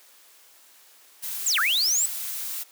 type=noise; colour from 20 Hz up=blue; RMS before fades=-32 dBFS; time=1.22-2.64 s; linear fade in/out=20 ms
type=linear two-way sweep; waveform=sine; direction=down then up; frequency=8020 to 1198 to 8020 Hz; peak=-20 dBFS; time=1.46-2.06 s; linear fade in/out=5 ms; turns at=1.59 s
effects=white hiss -54 dBFS RMS until 2.71 s + high-pass 400 Hz 12 dB/octave